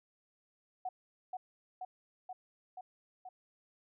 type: tone with echo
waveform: sine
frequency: 740 Hz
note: F#5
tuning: in tune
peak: -35 dBFS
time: 0.85-0.89 s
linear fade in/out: 5 ms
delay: 480 ms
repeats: 5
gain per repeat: -2 dB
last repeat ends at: 3.29 s
effects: none